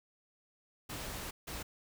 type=noise bursts at uneven times; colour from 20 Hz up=pink; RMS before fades=-42 dBFS; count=2; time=0.89-1.31 / 1.47-1.63 s; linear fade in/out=10 ms; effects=none